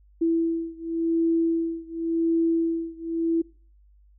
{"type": "beating tone pair", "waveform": "sine", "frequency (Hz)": [330.4, 331.31], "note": ["E4", "E4"], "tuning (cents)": [4, 9], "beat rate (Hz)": 0.91, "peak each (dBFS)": [-24, -25], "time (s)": [0.21, 3.42], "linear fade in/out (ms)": 10, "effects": ["noise-tail reverb RT60 0.4 s tail -23 dB re dry", "added 50 Hz sine -53 dBFS peak until 4.18 s"]}